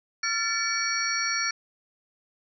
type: tone cluster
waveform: sine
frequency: 1374 / 1756 / 2278 / 4427 / 5650 Hz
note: F6 / A6 / C#7 / C#8 / F8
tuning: -29 / -4 / +47 / -3 / +19 cents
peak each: -31 dBFS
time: 0.23-1.51 s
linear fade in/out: 5 ms
effects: none